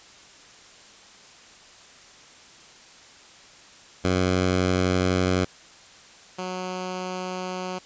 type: tone pair in turn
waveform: 10% pulse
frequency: 91.9 / 183.8 Hz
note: F#2 / F#3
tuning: -11 / -11 cents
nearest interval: octave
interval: 1200 cents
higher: second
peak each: -12 / -21 dBFS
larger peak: first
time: 4.04-5.45 / 6.38-7.79 s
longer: neither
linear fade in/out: 10 ms
effects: white hiss -49 dBFS RMS until 7.85 s + resampled to 16000 Hz